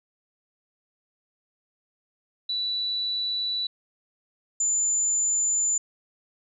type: tone pair in turn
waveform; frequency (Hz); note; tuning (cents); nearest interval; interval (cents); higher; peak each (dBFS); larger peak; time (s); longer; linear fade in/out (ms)
sine; 3954 / 7072; B7 / A8; +1 / +8; minor seventh; 1007; second; -25 / -21; second; 2.49-3.67 / 4.6-5.78; neither; 5
effects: none